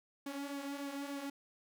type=tone with flanger; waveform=sawtooth; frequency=280.8 Hz; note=C#4; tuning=22 cents sharp; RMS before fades=-42 dBFS; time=0.26-1.3 s; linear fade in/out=5 ms; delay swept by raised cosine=2 to 5.4 ms; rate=3.4 Hz; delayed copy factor=-0.55; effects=none